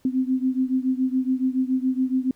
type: beating tone pair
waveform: sine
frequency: 256.4 / 263.5 Hz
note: C4 / C4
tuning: -35 / +12 cents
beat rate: 7.1 Hz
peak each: -22 / -24 dBFS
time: 0.05-2.31 s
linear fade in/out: 2 ms
effects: pink hiss -62 dBFS RMS until 2.35 s